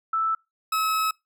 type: tone pair in turn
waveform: sine / 40% pulse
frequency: 1318.5 / 1288.4 Hz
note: E6 / E6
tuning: 0 / -40 cents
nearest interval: unison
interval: 40 cents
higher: first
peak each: -21 dBFS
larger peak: neither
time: 0.13-0.35 / 0.72-1.11 s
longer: second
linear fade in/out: 5 ms
effects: noise-tail reverb RT60 0.2 s tail -25 dB re dry